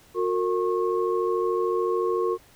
sine tone cluster, 363.3 / 456.9 / 1088 Hz, F#4 / A#4 / C#6, -32 / -35 / -33 cents, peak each -25 / -25 / -30 dBFS, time 0.14-2.38 s, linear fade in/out 50 ms, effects pink hiss -55 dBFS RMS until 2.55 s

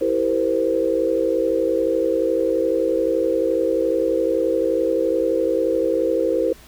sine chord, C dominant seventh, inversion first, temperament equal with one note detuned, 329.6 / 392 / 466.2 / 517.8 Hz, E4 / G4 / Bb4 / C5, 0 / 0 / 0 / -18 cents, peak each -23 / -25 / -22 / -21 dBFS, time 0.01-6.53 s, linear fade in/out 5 ms, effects added 60 Hz sine -46 dBFS peak until 6.67 s + pink hiss -47 dBFS RMS until 6.67 s

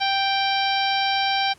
harmonic tone, 784 Hz, G5, in tune, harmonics 1 / 2 / 3 / 4 / 5 / 6 / 7, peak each -22 / -29 / -28 / -28 / -29 / -32 / -33 dBFS, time 0-1.54 s, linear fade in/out 20 ms, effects pink hiss -53 dBFS RMS until 1.58 s + low-pass 10000 Hz 12 dB/octave

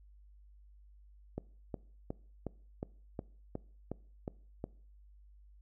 click train, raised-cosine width 2 ms, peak -24 dBFS, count 10, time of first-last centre 1.38-4.641 s, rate 2.76 Hz, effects noise-tail reverb RT60 0.5 s tail -22 dB re dry + added 50 Hz sine -56 dBFS peak until 5.61 s

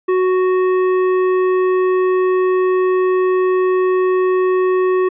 triangle tone with hard clipping, 370 Hz, F#4, in tune, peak -14 dBFS, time 0.08-5.09 s, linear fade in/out 10 ms, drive 14 dB, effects resampled to 8000 Hz

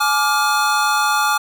square chord, D diminished, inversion second, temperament just, 845.8 / 1174.7 / 1409.6 Hz, Ab5 / D6 / F6, +31 / 0 / +16 cents, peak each -20 dBFS, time 0-1.38 s, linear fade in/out 10 ms, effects none

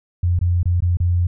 sine tone with dropouts, 87.9 Hz, F2, 12 cents sharp, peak -14 dBFS, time 0.23-1.27 s, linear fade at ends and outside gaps 5 ms, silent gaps 0.391-0.412 / 0.631-0.655 / 0.805-0.822 / 0.971-1.001 s, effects none

